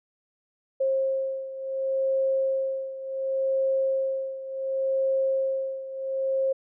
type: beating tone pair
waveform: sine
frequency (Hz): 534 / 534.69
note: C5 / C5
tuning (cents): +35 / +37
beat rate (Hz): 0.69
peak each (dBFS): -25 / -29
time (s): 0.8-6.53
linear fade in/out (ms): 10
effects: none